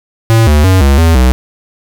square tone with pitch steps, 113.1 / 74.6 / 93.8 / 69.3 / 82.2 / 63.2 Hz, A2 / D2 / F#2 / C#2 / E2 / B1, +48 / +28 / +24 / 0 / -4 / +41 cents, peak -5 dBFS, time 0.3-1.32 s, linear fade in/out 0 ms, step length 170 ms, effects none

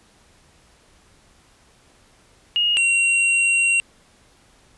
sine / square tone pair in turn, 2865 / 2748 Hz, F7 / F7, +44 / -29 cents, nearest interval minor second, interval 73 cents, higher first, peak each -16 dBFS, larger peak neither, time 2.56-2.77 / 2.77-3.8 s, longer second, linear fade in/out 0 ms, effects pink hiss -55 dBFS RMS until 4.77 s + resampled to 24000 Hz

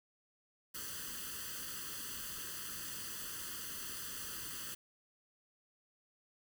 white noise with comb filter, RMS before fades -44 dBFS, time 0.74-4.75 s, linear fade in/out 10 ms, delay 0.65 ms, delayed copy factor +0.9, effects none

